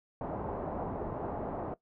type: low-pass noise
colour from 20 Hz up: white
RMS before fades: -37 dBFS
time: 0.21-1.74 s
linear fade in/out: 2 ms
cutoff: 840 Hz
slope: 24 dB/octave
effects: noise-tail reverb RT60 0.1 s tail -17 dB re dry